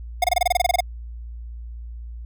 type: tone bursts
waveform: square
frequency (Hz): 718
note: F5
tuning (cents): +48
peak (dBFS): -15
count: 13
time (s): 0.22-0.806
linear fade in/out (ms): 5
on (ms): 22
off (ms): 25
effects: added 58 Hz sine -32 dBFS peak until 2.25 s